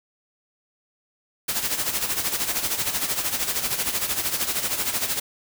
white noise with tremolo, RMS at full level -23 dBFS, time 1.48-5.2 s, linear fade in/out 10 ms, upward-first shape sine, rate 13 Hz, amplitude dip 65%, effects none

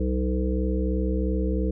harmonic tone with a mistuned harmonic, 63 Hz, B1, 35 cents sharp, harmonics 1 / 3 / 5 / 7 / 8, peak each -24 / -29 / -30 / -32 / -34 dBFS, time 0-1.71 s, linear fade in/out 5 ms, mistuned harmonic 1, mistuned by +48 cents, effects none

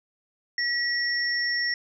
sine tone pair together, 1926 / 5459 Hz, B6 / F8, -44 / -40 cents, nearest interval octave + tritone, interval 1804 cents, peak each -25 / -28 dBFS, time 0.58-1.74 s, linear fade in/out 2 ms, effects none

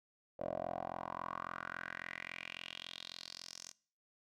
10% pulse tone with band-pass filter sweep, 43.63 Hz, F1, 1 cent flat, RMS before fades -45 dBFS, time 0.39-3.72 s, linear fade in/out 10 ms, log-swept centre 560 to 6200 Hz, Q 4.5, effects noise-tail reverb RT60 0.5 s tail -23 dB re dry

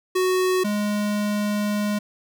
square tone pair in turn, 370 / 207.7 Hz, F#4 / G#3, 0 / 0 cents, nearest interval minor seventh, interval 1000 cents, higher first, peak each -19 / -22 dBFS, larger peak first, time 0.15-0.64 / 0.64-1.99 s, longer second, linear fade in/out 10 ms, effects none

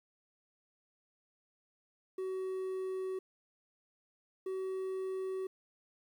triangle tone pair in turn, 376.7 / 378.6 Hz, F#4 / F#4, +31 / +40 cents, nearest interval unison, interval 9 cents, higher second, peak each -33 / -33 dBFS, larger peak neither, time 2.18-3.19 / 4.46-5.47 s, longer neither, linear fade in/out 5 ms, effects 11-bit

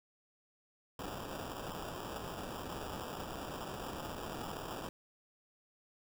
white noise with sample-and-hold, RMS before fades -43 dBFS, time 0.99-4.89 s, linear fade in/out 2 ms, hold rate 2100 Hz, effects none

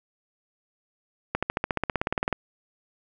accelerating click train, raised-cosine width 0.5 ms, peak -9 dBFS, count 17, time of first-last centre 1.35-2.327 s, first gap 76 ms, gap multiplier 0.97, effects none

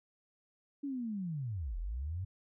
sine linear two-way sweep, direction down then up, 290 to 38.51 to 98 Hz, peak -35 dBFS, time 0.83-2.25 s, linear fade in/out 10 ms, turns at 1.78 s, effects none

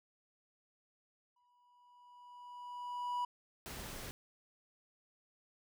triangle tone with exponential growth, 978 Hz, B5, 17 cents flat, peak -31 dBFS, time 1.36-3.25 s, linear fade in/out 5 ms, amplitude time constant 410 ms
pink noise, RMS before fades -46 dBFS, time 3.66-4.11 s, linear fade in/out 0 ms
effects none

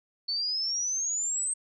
sine exponential sweep, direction up, 4435 to 8372 Hz, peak -27 dBFS, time 0.28-1.54 s, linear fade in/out 10 ms, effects none

